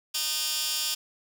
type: tone with high-pass filter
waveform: 15% pulse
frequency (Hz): 306.9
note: D#4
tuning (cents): -24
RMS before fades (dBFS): -29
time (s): 0.14-0.95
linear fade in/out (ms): 10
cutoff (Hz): 4200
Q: 1.3
effects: none